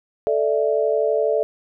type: chord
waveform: sine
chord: A suspended fourth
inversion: none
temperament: equal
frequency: 440 / 587.3 / 659.3 Hz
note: A4 / D5 / E5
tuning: 0 / 0 / 0 cents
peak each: -20 / -21 / -23 dBFS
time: 0.27-1.43 s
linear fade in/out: 0 ms
effects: none